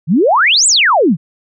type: exponential two-way sweep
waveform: sine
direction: up then down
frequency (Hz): 138.59 to 8372 to 138.59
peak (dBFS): -7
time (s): 0.07-1.17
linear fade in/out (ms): 50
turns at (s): 0.67
effects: none